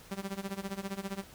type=tone with tremolo; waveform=sawtooth; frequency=195.7 Hz; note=G3; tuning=3 cents flat; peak=-29 dBFS; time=0.11-1.24 s; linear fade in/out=5 ms; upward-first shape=sine; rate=15 Hz; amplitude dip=90%; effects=pink hiss -54 dBFS RMS until 1.34 s